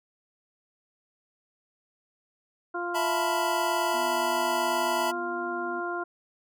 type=harmonic tone; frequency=349.2 Hz; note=F4; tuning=in tune; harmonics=1 / 2 / 3 / 4; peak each=-33 / -35 / -36 / -34 dBFS; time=2.74-6.04 s; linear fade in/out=10 ms
type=chord; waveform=square; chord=E suspended fourth; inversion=none; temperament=equal; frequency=659.3 / 880 / 987.8 Hz; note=E5 / A5 / B5; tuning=0 / 0 / 0 cents; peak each=-31 / -33 / -30 dBFS; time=2.94-5.12 s; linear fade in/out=20 ms
type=tone with vibrato; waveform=sine; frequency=246.9 Hz; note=B3; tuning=in tune; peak=-40 dBFS; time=3.93-5.81 s; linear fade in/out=20 ms; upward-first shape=sine; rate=18 Hz; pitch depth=27 cents each way
effects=none